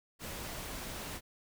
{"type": "noise", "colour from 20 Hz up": "pink", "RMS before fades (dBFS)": -42, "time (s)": [0.19, 1.21], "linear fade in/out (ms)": 50, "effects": []}